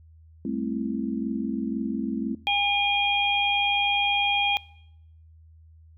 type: chord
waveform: sine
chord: A minor seventh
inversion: third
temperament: just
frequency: 198 / 220 / 264 / 330 Hz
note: G3 / A3 / C4 / E4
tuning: +18 / 0 / +16 / +2 cents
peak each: -34 / -30 / -30 / -34 dBFS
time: 0.45-2.35 s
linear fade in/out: 2 ms
type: harmonic tone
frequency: 811 Hz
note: G#5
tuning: 41 cents flat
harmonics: 1 / 3 / 4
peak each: -25 / -25 / -25 dBFS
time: 2.47-4.57 s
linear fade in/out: 0 ms
effects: noise-tail reverb RT60 0.8 s tail -23 dB re dry + added 80 Hz sine -49 dBFS peak until 5.97 s

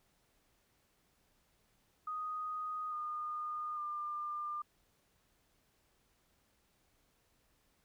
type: tone with pitch steps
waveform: sine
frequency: 1244.5 / 1221 / 1197.9 Hz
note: D#6 / D#6 / D6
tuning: 0 / -33 / +34 cents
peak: -37 dBFS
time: 2.07-4.62 s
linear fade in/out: 5 ms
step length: 850 ms
effects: pink hiss -74 dBFS RMS until 7.84 s

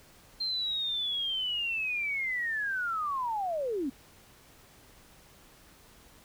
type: linear sweep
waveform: sine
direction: down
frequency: 4181 to 245.8 Hz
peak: -29 dBFS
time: 0.4-3.9 s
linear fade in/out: 10 ms
effects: pink hiss -57 dBFS RMS until 6.24 s

